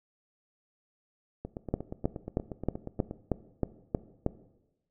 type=two click trains; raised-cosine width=2 ms; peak=-23 / -13 dBFS; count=15 / 9; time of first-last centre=1.45-3.111 / 1.74-4.264 s; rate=8.43 / 3.17 Hz; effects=noise-tail reverb RT60 1.0 s tail -17 dB re dry